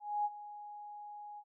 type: tone with ADSR envelope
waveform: sine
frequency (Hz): 830.6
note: G#5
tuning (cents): 0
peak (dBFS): -29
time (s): 0-1.44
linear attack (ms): 250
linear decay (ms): 39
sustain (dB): -16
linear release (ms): 57
effects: none